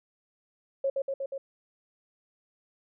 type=tone with echo; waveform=sine; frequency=545 Hz; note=C#5; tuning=29 cents flat; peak=-24 dBFS; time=0.84-0.9 s; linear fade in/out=5 ms; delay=120 ms; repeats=4; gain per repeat=-2 dB; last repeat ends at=1.38 s; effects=none